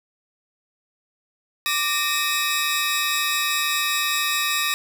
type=tone cluster; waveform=sawtooth; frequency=1175 / 1838 / 2551 / 3829 Hz; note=D6 / A#6 / D#7 / A#7; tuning=+1 / -25 / +43 / +46 cents; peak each=-23 dBFS; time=1.66-4.74 s; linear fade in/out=0 ms; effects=none